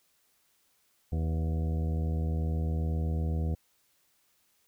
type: harmonic tone with a mistuned harmonic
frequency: 79.8 Hz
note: D#2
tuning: 44 cents sharp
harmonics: 1 / 2 / 3 / 4 / 5 / 6 / 7 / 8 / 9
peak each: -28 / -34 / -41 / -45 / -47 / -45 / -55 / -54 / -50 dBFS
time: 1.12-3.55 s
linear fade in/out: 5 ms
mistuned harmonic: 6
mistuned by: +43 cents
effects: white hiss -70 dBFS RMS until 4.67 s